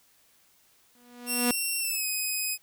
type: tone with exponential growth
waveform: sawtooth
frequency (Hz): 243.2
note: B3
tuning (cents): -26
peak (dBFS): -18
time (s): 0.95-1.51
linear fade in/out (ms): 2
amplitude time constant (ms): 120
type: tone with pitch glide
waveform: 5% pulse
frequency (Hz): 2728 to 2516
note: F7 to D#7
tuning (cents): -41 to +19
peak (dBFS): -19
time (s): 1.26-2.58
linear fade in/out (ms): 50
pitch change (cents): -140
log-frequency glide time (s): 1.79-2.06
effects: white hiss -63 dBFS RMS until 2.62 s